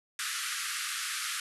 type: band-pass noise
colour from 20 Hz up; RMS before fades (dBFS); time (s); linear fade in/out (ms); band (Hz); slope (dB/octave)
pink; -35; 0.19-1.4; 2; 1200 to 12000; 96
effects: none